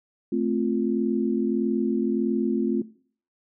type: chord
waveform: sine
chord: F major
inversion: first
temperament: equal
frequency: 220 / 261.6 / 349.2 Hz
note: A3 / C4 / F4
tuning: 0 / 0 / 0 cents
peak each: -26 dBFS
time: 0.32-2.82 s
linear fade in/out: 5 ms
effects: noise-tail reverb RT60 0.5 s tail -19 dB re dry